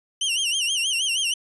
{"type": "tone with vibrato", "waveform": "sawtooth", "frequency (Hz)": 2960, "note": "F#7", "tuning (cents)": 0, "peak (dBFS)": -18, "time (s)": [0.21, 1.34], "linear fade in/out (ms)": 5, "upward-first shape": "sine", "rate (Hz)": 6.3, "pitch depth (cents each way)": 150, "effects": ["resampled to 24000 Hz"]}